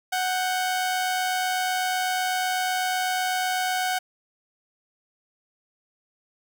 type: tone pair together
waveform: sawtooth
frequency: 740 / 1568 Hz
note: F#5 / G6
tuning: 0 / 0 cents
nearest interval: octave + minor second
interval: 1300 cents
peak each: -20 / -29 dBFS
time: 0.12-3.99 s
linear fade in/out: 10 ms
effects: none